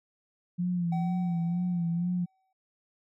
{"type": "tone with vibrato", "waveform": "sine", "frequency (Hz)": 173.8, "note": "F3", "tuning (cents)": -8, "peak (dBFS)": -26, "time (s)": [0.58, 2.26], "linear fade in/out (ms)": 20, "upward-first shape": "sine", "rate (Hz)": 2.1, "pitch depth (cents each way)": 59}
{"type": "tone with exponential decay", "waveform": "triangle", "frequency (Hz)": 760, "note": "F#5", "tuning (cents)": 46, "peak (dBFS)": -32, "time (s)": [0.92, 2.53], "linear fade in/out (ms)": 5, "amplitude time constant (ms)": 350}
{"effects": []}